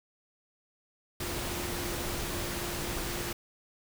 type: tone in noise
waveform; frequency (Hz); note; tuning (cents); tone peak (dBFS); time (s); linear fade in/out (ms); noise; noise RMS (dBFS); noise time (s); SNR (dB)
sine; 349.2; F4; 0; -41; 1.2-3.33; 5; pink; -35; 1.2-3.33; -9
effects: none

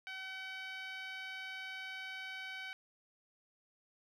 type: tone with band-pass filter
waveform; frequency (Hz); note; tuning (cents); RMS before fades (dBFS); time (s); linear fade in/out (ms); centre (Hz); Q
10% pulse; 760; F#5; +46; -45; 0.07-2.73; 0; 1900; 1.5
effects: none

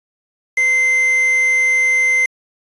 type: tone with quantisation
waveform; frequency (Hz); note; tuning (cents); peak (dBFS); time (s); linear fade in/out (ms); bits
triangle; 2076; C7; -14; -10; 0.57-2.26; 5; 5
effects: resampled to 24000 Hz

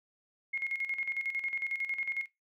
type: tone with tremolo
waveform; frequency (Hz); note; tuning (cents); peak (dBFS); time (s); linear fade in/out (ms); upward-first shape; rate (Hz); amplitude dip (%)
sine; 2155; C#7; -49; -30; 0.53-2.26; 10; square; 11; 70
effects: noise-tail reverb RT60 0.2 s tail -17 dB re dry

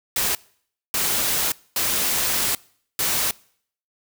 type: noise bursts at uneven times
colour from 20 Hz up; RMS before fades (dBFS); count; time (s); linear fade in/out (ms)
white; -22; 4; 0.16-0.35 / 0.94-1.52 / 1.76-2.55 / 2.99-3.31; 2
effects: noise-tail reverb RT60 0.6 s tail -24 dB re dry

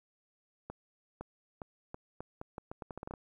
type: accelerating click train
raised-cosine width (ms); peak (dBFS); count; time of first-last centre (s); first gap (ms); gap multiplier
1; -27; 15; 0.7-3.138; 510; 0.8
effects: 11-bit

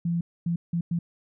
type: tone bursts at uneven times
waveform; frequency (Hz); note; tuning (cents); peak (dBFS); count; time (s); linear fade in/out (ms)
sine; 170.2; F3; -44; -23; 4; 0.05-0.21 / 0.46-0.56 / 0.73-0.81 / 0.91-0.99; 5
effects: none

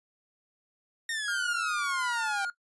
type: exponential sweep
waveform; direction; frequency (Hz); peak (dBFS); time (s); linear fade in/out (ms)
sawtooth; down; 1860 to 775; -27; 1.09-2.45; 2
type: tone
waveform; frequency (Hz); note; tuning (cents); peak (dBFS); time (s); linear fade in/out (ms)
triangle; 1424; F6; +33; -28; 1.28-2.5; 2
type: noise with exponential decay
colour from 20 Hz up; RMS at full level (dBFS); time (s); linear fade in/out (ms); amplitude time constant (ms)
violet; -41; 1.89-2.09; 0; 42
effects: noise-tail reverb RT60 0.1 s tail -19 dB re dry + resampled to 24000 Hz

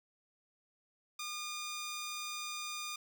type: tone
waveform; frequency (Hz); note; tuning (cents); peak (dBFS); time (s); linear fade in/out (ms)
10% pulse; 1213; D#6; -44; -31; 1.19-2.96; 5
effects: none

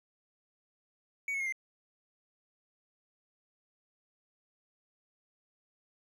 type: tone with pitch steps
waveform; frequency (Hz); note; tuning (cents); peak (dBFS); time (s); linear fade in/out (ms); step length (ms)
triangle; 2250 / 2195 / 2141 / 2088; C#7 / C#7 / C7 / C7; +25 / -18 / +39 / -4; -30; 1.28-1.524; 2; 61
effects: none

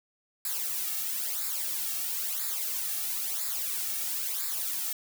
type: noise with flanger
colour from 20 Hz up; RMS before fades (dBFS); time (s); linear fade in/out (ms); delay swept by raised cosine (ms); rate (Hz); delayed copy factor
blue; -32; 0.45-4.93; 2; 0.33 to 2.03; 1; -0.75
effects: none

